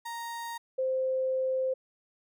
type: tone pair in turn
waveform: 35% pulse / sine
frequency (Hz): 932.3 / 521.4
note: A#5 / C5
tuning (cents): 0 / -6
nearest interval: minor seventh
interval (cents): 1006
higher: first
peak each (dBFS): -34 / -26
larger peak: second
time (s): 0.05-0.58 / 0.78-1.74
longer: second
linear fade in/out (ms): 10
effects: none